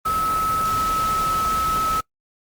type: tone in noise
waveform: sine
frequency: 1295 Hz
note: E6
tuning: 31 cents flat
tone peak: -19 dBFS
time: 0.05-2.01 s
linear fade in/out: 10 ms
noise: pink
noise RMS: -30 dBFS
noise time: 0.05-2.01 s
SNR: +8 dB
effects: noise-tail reverb RT60 0.1 s tail -22 dB re dry + Opus 32 kbps